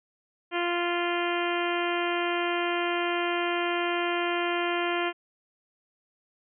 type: harmonic tone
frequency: 347.8 Hz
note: F4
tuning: 7 cents flat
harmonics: 1 / 2 / 3 / 4 / 5 / 6 / 7 / 8 / 9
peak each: -29 / -32 / -34 / -35 / -36 / -37 / -37 / -38 / -39 dBFS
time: 0.51-5.13 s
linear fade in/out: 50 ms
effects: none